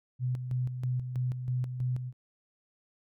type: tone with tremolo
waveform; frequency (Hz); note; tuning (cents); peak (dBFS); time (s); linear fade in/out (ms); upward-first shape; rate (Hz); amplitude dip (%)
sine; 125.9; B2; +34; -27; 0.19-2.13; 50; square; 3.1; 55
effects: none